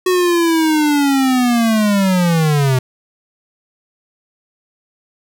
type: linear sweep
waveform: square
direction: down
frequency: 370 to 126 Hz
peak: -12 dBFS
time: 0.06-2.79 s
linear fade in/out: 5 ms
effects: none